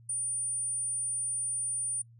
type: tone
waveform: sine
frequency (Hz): 9320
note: D9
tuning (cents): -14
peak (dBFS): -30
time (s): 0.09-2.02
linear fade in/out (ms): 5
effects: noise-tail reverb RT60 0.1 s tail -24 dB re dry + added 116 Hz sine -53 dBFS peak until 2.19 s